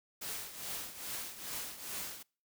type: noise with tremolo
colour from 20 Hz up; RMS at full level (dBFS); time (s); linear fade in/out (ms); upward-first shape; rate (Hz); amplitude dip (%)
white; -39; 0.21-2.23; 10; triangle; 2.4; 75
effects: noise-tail reverb RT60 0.4 s tail -26 dB re dry